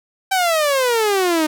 sawtooth exponential sweep, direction down, 781 to 303 Hz, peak -11 dBFS, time 0.31-1.47 s, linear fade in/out 10 ms, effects none

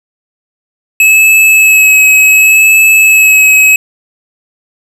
square tone with vibrato, 2580 Hz, E7, 38 cents flat, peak -3 dBFS, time 1-3.76 s, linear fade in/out 2 ms, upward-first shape sine, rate 0.68 Hz, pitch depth 17 cents each way, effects none

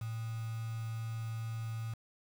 sine tone with quantisation, 112.8 Hz, A2, 44 cents sharp, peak -36 dBFS, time 0.01-1.94 s, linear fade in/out 5 ms, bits 8, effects none

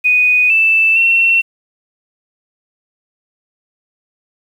sine tone with pitch steps, 2485 / 2645 / 2711 Hz, D#7 / E7 / E7, -3 / +5 / +48 cents, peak -8 dBFS, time 0.04-1.42 s, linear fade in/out 20 ms, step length 460 ms, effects 7-bit

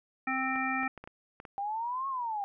harmonic tone, 262.5 Hz, C4, 6 cents sharp, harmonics 1 / 3 / 5 / 7 / 9, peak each -35 / -35 / -35 / -35 / -35 dBFS, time 0.27-0.88 s, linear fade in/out 5 ms
clicks, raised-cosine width 0.5 ms, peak -29 dBFS, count 7, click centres 0.559 / 0.832 / 0.977 / 1.04 / 1.075 / 1.401 / 1.452 s
sine exponential two-way sweep, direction up then down, 785 to 1102 to 785 Hz, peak -31 dBFS, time 1.58-2.44 s, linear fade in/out 0 ms, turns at 2.08 s
effects none

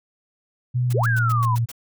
sine tone with pitch glide, 124.1 to 116.46 Hz, B2 to A#2, +9 to -1 cents, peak -18 dBFS, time 0.74-1.66 s, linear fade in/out 20 ms, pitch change -110 cents, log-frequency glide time 0.87-1.06 s
white noise bursts, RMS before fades -36 dBFS, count 7, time 0.9-1.717 s, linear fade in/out 5 ms, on 31 ms, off 100 ms
sine exponential two-way sweep, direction up then down, 332 to 1693 to 957 Hz, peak -21 dBFS, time 0.94-1.56 s, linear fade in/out 10 ms, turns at 1.07 s
effects none

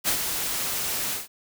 white noise with ADSR envelope, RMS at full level -22 dBFS, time 0.04-1.28 s, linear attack 41 ms, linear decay 97 ms, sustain -6 dB, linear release 160 ms, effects none

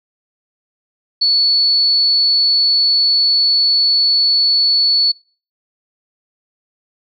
sine tone, 4430 Hz, C#8, 2 cents flat, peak -10 dBFS, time 1.21-5.12 s, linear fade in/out 10 ms, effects noise-tail reverb RT60 0.4 s tail -25 dB re dry

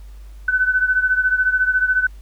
sine beating tone pair, 1505 / 1519 Hz, F#6 / F#6, +29 / +45 cents, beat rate 14 Hz, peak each -16 / -20 dBFS, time 0.48-2.07 s, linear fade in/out 5 ms, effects added 50 Hz sine -35 dBFS peak until 2.21 s + pink hiss -55 dBFS RMS until 2.21 s

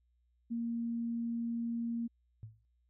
sine tone, 233.1 Hz, A#3, in tune, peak -33 dBFS, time 0.5-2.08 s, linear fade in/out 20 ms
sine tone with exponential decay, 110 Hz, A2, in tune, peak -40 dBFS, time 2.43-2.65 s, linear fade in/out 0 ms, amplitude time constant 47 ms
effects added 60 Hz sine -70 dBFS peak until 2.89 s

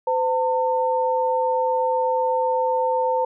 sine tone pair together, 510.8 / 902 Hz, C5 / A5, -42 / +43 cents, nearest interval minor seventh, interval 985 cents, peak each -21 dBFS, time 0.07-3.25 s, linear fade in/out 5 ms, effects none

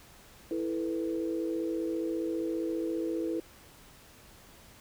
sine chord, E suspended fourth, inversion none, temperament just, 329.6 / 439.5 / 494.4 Hz, E4 / A4 / B4, 0 / -2 / +2 cents, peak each -31 / -37 / -37 dBFS, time 0.51-3.4 s, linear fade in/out 2 ms, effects pink hiss -55 dBFS RMS until 4.8 s

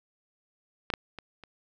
clicks, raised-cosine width 0.3 ms, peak -13 / -10 / -24 / -30 dBFS, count 4, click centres 0.902 / 0.938 / 1.187 / 1.437 s, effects none

